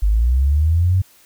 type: linear sweep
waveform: sine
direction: up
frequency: 48.48 to 95.9 Hz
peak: -12 dBFS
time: 0.02-1.02 s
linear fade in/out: 10 ms
effects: white hiss -51 dBFS RMS until 1.25 s